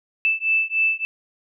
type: beating tone pair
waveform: sine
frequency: 2637 / 2640.4 Hz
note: E7 / E7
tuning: 0 / +2 cents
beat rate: 3.4 Hz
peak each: -21 dBFS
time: 0.25-1.05 s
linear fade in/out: 0 ms
effects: none